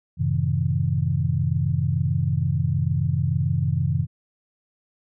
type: chord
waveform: sine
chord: F# diminished seventh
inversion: none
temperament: just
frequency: 92.5 / 111 / 133.2 / 159.84 Hz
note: F#2 / A2 / C3 / Eb3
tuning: 0 / +16 / +31 / +47 cents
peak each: -25 / -29 / -23 / -25 dBFS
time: 0.17-4.07 s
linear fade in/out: 50 ms
effects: none